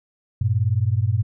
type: beating tone pair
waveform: sine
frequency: 98 / 117 Hz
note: G2 / A#2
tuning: 0 / +7 cents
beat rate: 19 Hz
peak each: -20 dBFS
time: 0.41-1.23 s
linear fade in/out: 5 ms
effects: none